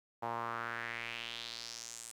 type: tone with band-pass filter sweep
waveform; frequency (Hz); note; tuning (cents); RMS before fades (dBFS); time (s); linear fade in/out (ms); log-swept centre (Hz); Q
sawtooth; 116.54; A#2; 0; -42; 0.22-2.12; 10; 840 to 8700; 3.2
effects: 11-bit